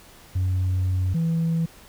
sine tone pair in turn, 92.5 / 164.82 Hz, F#2 / E3, 0 / 0 cents, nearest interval minor seventh, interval 1000 cents, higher second, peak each -18 dBFS, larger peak neither, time 0.35-1.14 / 1.14-1.66 s, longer first, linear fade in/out 10 ms, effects tanh soft clip ceiling -18 dBFS + pink hiss -49 dBFS RMS until 1.88 s

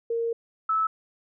sine tone pair in turn, 462.6 / 1305.6 Hz, A#4 / E6, -13 / -17 cents, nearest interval octave + tritone, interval 1796 cents, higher second, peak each -24 / -21 dBFS, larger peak second, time 0.1-0.33 / 0.69-0.87 s, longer first, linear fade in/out 5 ms, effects none

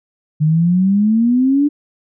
sine exponential sweep, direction up, 150 to 296.4 Hz, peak -10 dBFS, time 0.4-1.69 s, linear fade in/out 20 ms, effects none

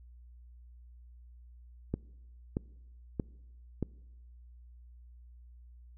click train, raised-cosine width 3 ms, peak -18 dBFS, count 4, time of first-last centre 1.94-3.827 s, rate 1.59 Hz, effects noise-tail reverb RT60 1.0 s tail -24 dB re dry + added 60 Hz sine -51 dBFS peak until 5.97 s

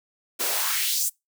white noise with high-pass filter sweep, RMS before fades -25 dBFS, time 0.39-1.1 s, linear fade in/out 20 ms, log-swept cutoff 280 to 8700 Hz, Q 1.8, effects noise-tail reverb RT60 0.2 s tail -25 dB re dry

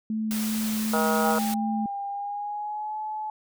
sine tone with vibrato, 217.5 Hz, A3, 20 cents flat, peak -25 dBFS, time 0.1-1.86 s, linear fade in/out 2 ms, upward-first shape sine, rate 2.7 Hz, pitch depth 9 cents each way
white noise, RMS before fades -34 dBFS, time 0.31-1.54 s, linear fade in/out 0 ms
harmonic tone, 158.9 Hz, D#3, 37 cents sharp, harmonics 3 / 4 / 5 / 6 / 7 / 8 / 9, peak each -28 / -29 / -30 / -31 / -40 / -30 / -32 dBFS, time 0.93-1.39 s, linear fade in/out 5 ms
sine tone with pitch glide, 801 to 858.5 Hz, G5 to A5, +37 to -43 cents, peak -29 dBFS, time 1.24-3.3 s, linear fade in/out 2 ms, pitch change +120 cents, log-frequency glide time 2.08-2.98 s
effects none

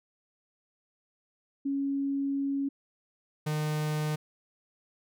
sine / 45% pulse tone pair in turn, 277.2 / 152.55 Hz, C#4 / D#3, 0 / -34 cents, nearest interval minor seventh, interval 1034 cents, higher first, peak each -27 / -28 dBFS, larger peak first, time 1.65-2.69 / 3.46-4.16 s, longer first, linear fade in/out 10 ms, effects none

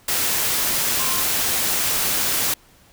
sine tone in noise, 1054 Hz, C6, 12 cents sharp, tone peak -30 dBFS, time 0.99-1.23 s, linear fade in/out 5 ms, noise white, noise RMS -21 dBFS, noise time 0.08-2.54 s, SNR -12 dB, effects pink hiss -53 dBFS RMS until 2.92 s

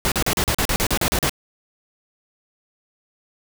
pink noise bursts, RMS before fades -20 dBFS, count 12, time 0.05-1.295 s, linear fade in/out 0 ms, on 68 ms, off 39 ms, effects none

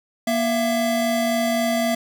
square tone pair together, 237.6 / 669 Hz, A#3 / E5, +33 / +25 cents, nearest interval octave + tritone, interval 1792 cents, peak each -23 / -22 dBFS, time 0.27-1.95 s, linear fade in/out 5 ms, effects none

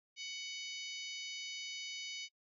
harmonic tone with a mistuned harmonic, 746 Hz, F#5, 14 cents sharp, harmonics 3 / 4 / 5 / 6 / 7 / 8 / 9, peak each -47 / -47 / -50 / -51 / -52 / -51 / -57 dBFS, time 0.16-2.29 s, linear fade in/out 50 ms, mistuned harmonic 7, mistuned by -85 cents, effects noise-tail reverb RT60 0.1 s tail -24 dB re dry

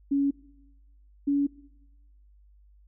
sine tone pair in turn, 279.8 / 283.2 Hz, C#4 / C#4, +16 / +37 cents, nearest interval unison, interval 21 cents, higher second, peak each -21 dBFS, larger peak neither, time 0.11-0.31 / 1.27-1.47 s, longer neither, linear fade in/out 10 ms, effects noise-tail reverb RT60 1.0 s tail -22 dB re dry + added 50 Hz sine -54 dBFS peak until 2.87 s

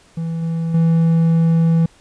triangle tone with level steps, 164.81 Hz, E3, in tune, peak -18 / -16 / -9 dBFS, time 0.17-1.86 s, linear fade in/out 5 ms, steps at 0.42 / 0.74 s, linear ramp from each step 5 ms, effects pink hiss -51 dBFS RMS until 2 s + resampled to 22050 Hz

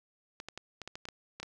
clicks, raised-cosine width 0.2 ms, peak -24 dBFS, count 10, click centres 0.401 / 0.486 / 0.576 / 0.817 / 0.876 / 0.955 / 1.054 / 1.087 / 1.4 / 1.43 s, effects none

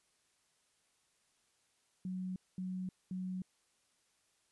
sine tone bursts, 185 Hz, F#3, in tune, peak -37 dBFS, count 3, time 2.05-3.42 s, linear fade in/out 2 ms, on 310 ms, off 220 ms, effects white hiss -75 dBFS RMS until 4.51 s + resampled to 24000 Hz

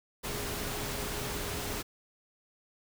sine tone in noise, 413.9 Hz, G#4, 6 cents flat, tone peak -43 dBFS, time 0.23-1.83 s, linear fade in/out 20 ms, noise pink, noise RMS -36 dBFS, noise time 0.23-1.83 s, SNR -10 dB, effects none

